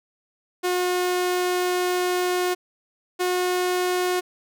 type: tone pair in turn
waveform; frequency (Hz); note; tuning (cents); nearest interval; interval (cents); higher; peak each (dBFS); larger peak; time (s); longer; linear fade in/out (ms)
sawtooth; 360.7 / 362; F#4 / F#4; -44 / -38; unison; 6; second; -17; neither; 0.63-2.55 / 3.19-4.21; first; 20
effects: none